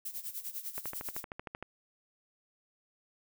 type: noise with tremolo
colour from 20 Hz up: violet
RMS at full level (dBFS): -38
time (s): 0.05-1.24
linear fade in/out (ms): 5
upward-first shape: sine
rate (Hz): 10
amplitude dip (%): 80
type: click train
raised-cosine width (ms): 0.5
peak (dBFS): -25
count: 12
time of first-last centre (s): 0.78-1.626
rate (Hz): 13
effects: none